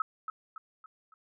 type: tone with echo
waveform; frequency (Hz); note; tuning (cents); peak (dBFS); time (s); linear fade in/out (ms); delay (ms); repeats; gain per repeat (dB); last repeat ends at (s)
sine; 1290; E6; -38; -26; 0-0.02; 2; 280; 4; -7; 1.14
effects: none